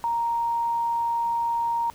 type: tone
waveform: sine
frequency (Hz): 933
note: A#5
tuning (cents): +1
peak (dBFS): -22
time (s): 0.04-1.9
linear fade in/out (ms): 0
effects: pink hiss -51 dBFS RMS until 1.94 s